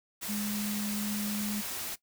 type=tone in noise; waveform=sine; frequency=207.7 Hz; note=G#3; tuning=in tune; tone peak=-32 dBFS; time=0.28-1.62 s; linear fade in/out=20 ms; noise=white; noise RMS=-37 dBFS; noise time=0.21-1.96 s; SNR=+2 dB; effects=noise-tail reverb RT60 0.1 s tail -18 dB re dry